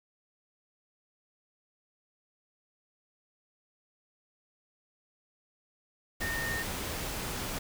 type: tone in noise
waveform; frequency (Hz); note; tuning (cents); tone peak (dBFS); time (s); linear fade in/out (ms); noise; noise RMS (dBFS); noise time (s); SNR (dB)
sine; 1833; A#6; -30; -33; 6.21-6.63; 10; pink; -36; 6.2-7.59; 0
effects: none